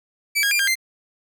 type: tone with pitch steps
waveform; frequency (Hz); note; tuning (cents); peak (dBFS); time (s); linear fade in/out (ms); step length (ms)
sawtooth; 2307 / 1636 / 2398 / 1603 / 2083; D7 / G#6 / D7 / G6 / C7; -31 / -26 / +36 / +38 / -8; -14; 0.35-0.755; 20; 81
effects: none